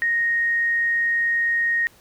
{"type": "tone", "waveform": "sine", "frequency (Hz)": 1864.7, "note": "A#6", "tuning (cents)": 0, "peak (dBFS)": -18, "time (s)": [0.02, 1.87], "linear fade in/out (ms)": 0, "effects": ["pink hiss -53 dBFS RMS until 2 s"]}